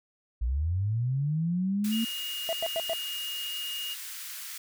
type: linear sweep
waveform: sine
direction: up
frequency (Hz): 54.2 to 230.7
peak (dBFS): -25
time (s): 0.41-2.05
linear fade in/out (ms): 10
type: high-pass noise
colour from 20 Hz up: white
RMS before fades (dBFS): -40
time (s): 1.84-4.58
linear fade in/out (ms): 5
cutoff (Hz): 1300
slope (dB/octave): 24
type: tone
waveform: sine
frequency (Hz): 2856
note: F7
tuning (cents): +38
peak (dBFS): -33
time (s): 1.91-3.95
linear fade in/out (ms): 20
type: tone bursts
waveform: triangle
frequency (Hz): 659.3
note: E5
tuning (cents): 0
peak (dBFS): -25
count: 4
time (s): 2.49-2.934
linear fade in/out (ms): 0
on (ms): 39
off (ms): 96
effects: none